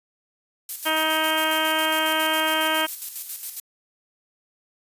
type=noise with tremolo; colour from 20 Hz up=violet; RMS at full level=-28 dBFS; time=0.69-3.6 s; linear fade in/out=2 ms; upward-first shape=square; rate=7.3 Hz; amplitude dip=50%
type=harmonic tone; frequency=314.9 Hz; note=D#4; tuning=21 cents sharp; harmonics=1 / 2 / 3 / 4 / 5 / 6 / 7 / 8 / 9 / 10; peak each=-31 / -28 / -27 / -29 / -27 / -33 / -32 / -33 / -32 / -27 dBFS; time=0.85-2.87 s; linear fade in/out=20 ms
effects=resampled to 32000 Hz